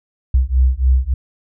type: beating tone pair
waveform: sine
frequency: 62.6 / 66.1 Hz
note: B1 / C2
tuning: +24 / +18 cents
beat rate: 3.5 Hz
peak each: -14 dBFS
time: 0.34-1.14 s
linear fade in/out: 5 ms
effects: none